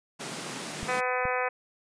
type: high-pass noise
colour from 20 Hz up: pink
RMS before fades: -37 dBFS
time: 0.19-1.01 s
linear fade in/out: 20 ms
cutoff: 140 Hz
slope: 48 dB/octave
type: clicks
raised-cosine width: 5 ms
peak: -25 dBFS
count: 2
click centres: 0.831 / 1.254 s
type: harmonic tone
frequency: 251.7 Hz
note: B3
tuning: 33 cents sharp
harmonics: 2 / 3 / 4 / 5 / 6 / 7 / 8 / 9 / 10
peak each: -31 / -33 / -34 / -35 / -36 / -36 / -37 / -38 / -38 dBFS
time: 0.88-1.49 s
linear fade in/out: 10 ms
effects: resampled to 22050 Hz